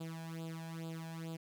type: tone with flanger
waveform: sawtooth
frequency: 163.5 Hz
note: E3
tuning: 14 cents flat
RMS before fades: -44 dBFS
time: 0-1.37 s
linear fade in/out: 10 ms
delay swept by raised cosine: 0.25 to 1.24 ms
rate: 2.3 Hz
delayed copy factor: +0.8
effects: none